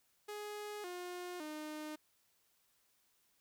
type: tone with pitch steps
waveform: sawtooth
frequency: 417.4 / 357.1 / 305.6 Hz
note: G#4 / F4 / D#4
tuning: +9 / +39 / -31 cents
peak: -39 dBFS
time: 0.28-1.96 s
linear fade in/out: 10 ms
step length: 560 ms
effects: white hiss -75 dBFS RMS until 3.4 s